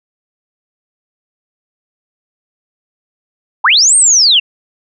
sine linear two-way sweep, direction up then down, 765 to 8820 to 2628 Hz, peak -5 dBFS, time 3.64-4.4 s, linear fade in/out 10 ms, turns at 3.96 s, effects none

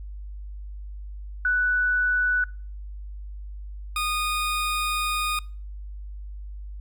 sine / 20% pulse tone pair in turn, 1485 / 1232.6 Hz, F#6 / D#6, +6 / -17 cents, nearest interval minor third, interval 323 cents, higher first, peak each -19 dBFS, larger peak neither, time 1.45-2.44 / 3.96-5.39 s, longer second, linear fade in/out 2 ms, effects noise-tail reverb RT60 0.4 s tail -25 dB re dry + added 50 Hz sine -34 dBFS peak until 6.8 s

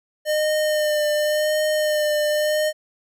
square tone with vibrato, 607 Hz, D#5, 43 cents flat, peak -19 dBFS, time 0.25-2.73 s, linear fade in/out 50 ms, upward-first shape sine, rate 0.9 Hz, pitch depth 20 cents each way, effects none

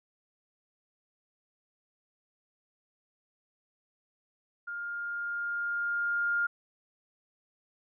sine tone with level ramp, 1409 Hz, F6, 15 cents sharp, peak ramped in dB -35 to -25 dBFS, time 4.67-6.47 s, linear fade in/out 10 ms, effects none

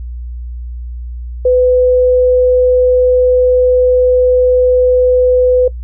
sine tone, 502 Hz, B4, 28 cents sharp, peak -6 dBFS, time 1.45-5.68 s, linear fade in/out 5 ms, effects noise-tail reverb RT60 0.1 s tail -20 dB re dry + added 60 Hz sine -21 dBFS peak until 5.83 s

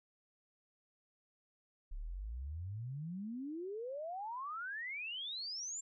sine exponential sweep, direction up, 32.7 to 7459 Hz, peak -40 dBFS, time 1.91-5.81 s, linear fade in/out 10 ms, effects none

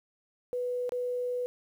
sine tone with dropouts, 493.9 Hz, B4, in tune, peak -29 dBFS, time 0.53-1.46 s, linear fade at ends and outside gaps 0 ms, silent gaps 0.893-0.921 s, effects 10-bit

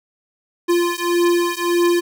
square beating tone pair, 346.1 / 347.8 Hz, F4 / F4, -16 / -7 cents, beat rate 1.7 Hz, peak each -19 dBFS, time 0.68-2.01 s, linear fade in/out 20 ms, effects none

